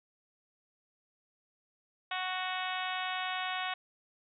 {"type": "harmonic tone", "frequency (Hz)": 370, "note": "F#4", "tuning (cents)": 0, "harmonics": [2, 3, 4, 5, 6, 7, 8, 9, 10], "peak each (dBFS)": [-38, -40, -41, -42, -43, -43, -44, -45, -45], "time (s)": [2.11, 3.74], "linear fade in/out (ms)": 5, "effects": []}